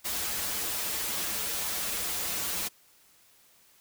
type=noise with comb filter; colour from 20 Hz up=white; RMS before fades=-32 dBFS; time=0.04-2.69 s; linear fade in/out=20 ms; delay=7.6 ms; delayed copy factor=-1; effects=white hiss -61 dBFS RMS until 3.8 s

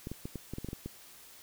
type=clicks; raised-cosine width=3 ms; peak=-25 dBFS; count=10; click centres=0.071 / 0.116 / 0.255 / 0.357 / 0.536 / 0.584 / 0.646 / 0.687 / 0.731 / 0.86 s; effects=white hiss -54 dBFS RMS until 1.42 s

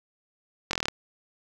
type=slowing click train; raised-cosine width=0.2 ms; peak=-9 dBFS; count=8; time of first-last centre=0.71-0.884 s; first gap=22 ms; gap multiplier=1.04; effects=8-bit

